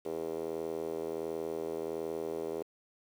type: tone with band-pass filter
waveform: 5% pulse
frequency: 81.4 Hz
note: E2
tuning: 21 cents flat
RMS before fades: -37 dBFS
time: 0.05-2.63 s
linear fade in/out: 10 ms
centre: 420 Hz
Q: 3.8
effects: 9-bit